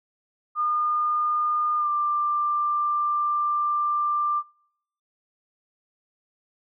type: tone with pitch glide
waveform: sine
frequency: 1215 to 1185.9 Hz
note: D#6 to D6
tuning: -42 to +16 cents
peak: -21 dBFS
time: 0.55-4.43 s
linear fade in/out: 50 ms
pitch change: -42 cents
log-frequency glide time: 1.77-1.88 s
effects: noise-tail reverb RT60 0.7 s tail -25 dB re dry